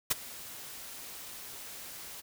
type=noise with ADSR envelope; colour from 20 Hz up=white; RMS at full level=-25 dBFS; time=0.1-2.22 s; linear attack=13 ms; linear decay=20 ms; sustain=-20 dB; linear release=25 ms; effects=none